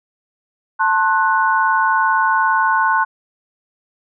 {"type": "chord", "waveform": "sine", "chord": "F# diminished", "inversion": "first", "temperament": "just", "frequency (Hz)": [888, 1065.6, 1480], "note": ["A5", "C6", "F#6"], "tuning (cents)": [16, 31, 0], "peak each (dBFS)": -17, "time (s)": [0.79, 3.05], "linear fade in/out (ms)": 20, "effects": []}